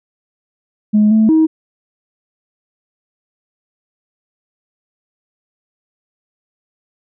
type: tone with pitch steps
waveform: sine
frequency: 211.2 / 219 / 317.3 Hz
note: G#3 / A3 / D#4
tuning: +29 / -8 / +34 cents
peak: -6 dBFS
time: 0.93-1.47 s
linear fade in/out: 20 ms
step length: 180 ms
effects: tanh soft clip ceiling -4 dBFS